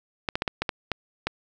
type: clicks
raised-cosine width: 0.3 ms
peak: -9 dBFS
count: 8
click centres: 0.288 / 0.355 / 0.421 / 0.478 / 0.62 / 0.692 / 0.917 / 1.27 s
effects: none